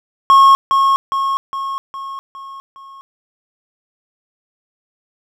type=tone with echo; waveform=triangle; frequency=1089 Hz; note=C#6; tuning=31 cents flat; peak=-3 dBFS; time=0.3-0.55 s; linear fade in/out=0 ms; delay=410 ms; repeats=6; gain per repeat=-5 dB; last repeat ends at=3.01 s; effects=none